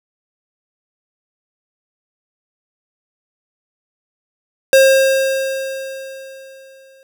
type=tone with exponential decay; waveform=square; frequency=535 Hz; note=C5; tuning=38 cents sharp; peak=-6 dBFS; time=4.73-7.03 s; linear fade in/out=1 ms; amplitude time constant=500 ms; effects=none